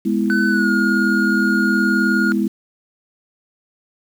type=chord; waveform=sine; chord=E major; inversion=first; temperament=equal; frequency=207.7 / 246.9 / 329.6 Hz; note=G#3 / B3 / E4; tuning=0 / 0 / 0 cents; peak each=-18 / -21 / -21 dBFS; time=0.05-2.48 s; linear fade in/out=10 ms
type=tone with pitch glide; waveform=triangle; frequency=1508 to 1430 Hz; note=F#6 to F6; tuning=+32 to +41 cents; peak=-16 dBFS; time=0.3-2.32 s; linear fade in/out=0 ms; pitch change=-91 cents; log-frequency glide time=0.48-0.7 s
effects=7-bit